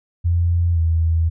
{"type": "tone with pitch glide", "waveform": "sine", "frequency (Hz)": [85.9, 81.97], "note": ["F2", "E2"], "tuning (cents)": [-28, -9], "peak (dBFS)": -14, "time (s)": [0.24, 1.3], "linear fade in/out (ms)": 20, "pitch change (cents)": -81, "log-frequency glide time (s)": [0.73, 0.79], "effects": []}